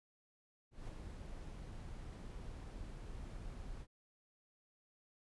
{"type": "noise with ADSR envelope", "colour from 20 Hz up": "brown", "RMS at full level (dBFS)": -45, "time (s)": [0.71, 3.87], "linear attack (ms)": 170, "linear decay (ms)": 17, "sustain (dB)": -3, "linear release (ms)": 56, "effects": ["resampled to 24000 Hz"]}